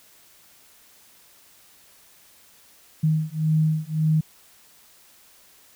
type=beating tone pair; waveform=sine; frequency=155.6 / 157.4 Hz; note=D#3 / D#3; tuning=0 / +20 cents; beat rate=1.8 Hz; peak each=-22 dBFS; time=3.03-4.21 s; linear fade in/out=10 ms; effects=white hiss -54 dBFS RMS until 5.75 s